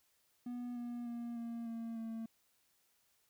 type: tone with pitch steps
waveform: triangle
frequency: 243.9 / 240.1 / 236.4 / 232.8 / 229.1 / 225.6 Hz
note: B3 / B3 / A#3 / A#3 / A#3 / A3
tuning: -21 / -49 / +24 / -2 / -30 / +44 cents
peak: -38 dBFS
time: 0.46-2.26 s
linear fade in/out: 5 ms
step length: 300 ms
effects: white hiss -75 dBFS RMS until 3.29 s